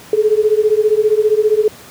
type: beating tone pair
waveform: sine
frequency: 420.6 / 435.6 Hz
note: G#4 / A4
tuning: +22 / -17 cents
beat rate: 15 Hz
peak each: -13 dBFS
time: 0.13-1.68 s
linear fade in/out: 2 ms
effects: pink hiss -38 dBFS RMS until 1.9 s + high-pass 100 Hz 12 dB/octave